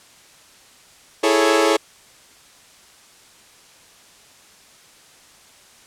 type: chord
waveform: sawtooth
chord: A major seventh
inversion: second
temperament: equal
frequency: 329.6 / 415.3 / 440 / 554.4 Hz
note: E4 / G#4 / A4 / C#5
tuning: 0 / 0 / 0 / 0 cents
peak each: -16 dBFS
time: 1.23-1.77 s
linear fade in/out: 10 ms
effects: white hiss -49 dBFS RMS until 5.86 s + low-pass 9000 Hz 12 dB/octave